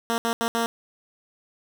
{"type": "tone bursts at uneven times", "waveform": "10% pulse", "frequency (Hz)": 231.1, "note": "A#3", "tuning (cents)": -15, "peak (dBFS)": -14, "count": 4, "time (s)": [[0.1, 0.18], [0.25, 0.33], [0.41, 0.48], [0.55, 0.66]], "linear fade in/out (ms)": 0, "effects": []}